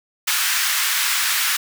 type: high-pass noise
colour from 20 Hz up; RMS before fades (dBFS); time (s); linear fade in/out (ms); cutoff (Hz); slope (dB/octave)
pink; -20; 0.27-1.57; 10; 1300; 24
effects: none